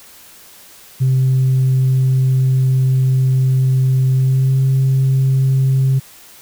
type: tone with pitch glide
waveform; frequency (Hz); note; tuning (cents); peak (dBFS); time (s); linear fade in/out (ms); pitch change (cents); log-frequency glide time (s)
sine; 130.81 to 133.25; C3 to C3; 0 to +32; -9; 1-6; 20; +32; 4.12-4.59
effects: tanh soft clip ceiling -8 dBFS + white hiss -42 dBFS RMS until 6.41 s